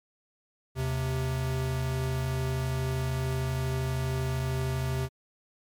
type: tone pair together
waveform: square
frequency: 78.02 / 130.81 Hz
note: D#2 / C3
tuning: +5 / 0 cents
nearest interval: major sixth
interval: 895 cents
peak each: -34 / -29 dBFS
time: 0.75-5.09 s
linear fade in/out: 50 ms
effects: MP3 96 kbps